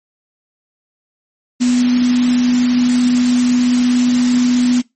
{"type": "tone in noise", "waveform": "sine", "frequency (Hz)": 246.9, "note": "B3", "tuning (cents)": 0, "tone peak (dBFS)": -10, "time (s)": [1.6, 4.82], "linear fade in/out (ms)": 20, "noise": "white", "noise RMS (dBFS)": -24, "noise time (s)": [1.6, 4.82], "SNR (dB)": 11, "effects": ["noise-tail reverb RT60 0.2 s tail -21 dB re dry", "MP3 32 kbps"]}